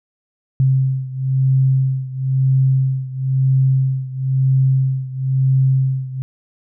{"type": "beating tone pair", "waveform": "sine", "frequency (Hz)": [132.2, 133.2], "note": ["C3", "C3"], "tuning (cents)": [18, 31], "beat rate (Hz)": 1, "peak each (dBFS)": [-15, -18], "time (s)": [0.6, 6.22], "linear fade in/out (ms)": 0, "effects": []}